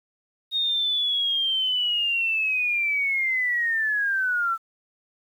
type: linear sweep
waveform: sine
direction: down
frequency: 3729 to 1318.5 Hz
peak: -21 dBFS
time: 0.51-4.58 s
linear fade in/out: 50 ms
effects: 9-bit